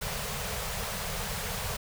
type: band-stop noise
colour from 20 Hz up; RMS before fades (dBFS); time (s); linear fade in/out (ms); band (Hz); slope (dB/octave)
pink; -34; 0.01-1.77; 10; 210 to 410; 96
effects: none